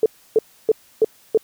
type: tone bursts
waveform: sine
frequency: 440 Hz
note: A4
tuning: in tune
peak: -10 dBFS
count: 5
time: 0.03-1.375 s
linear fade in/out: 2 ms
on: 29 ms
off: 300 ms
effects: white hiss -53 dBFS RMS until 1.43 s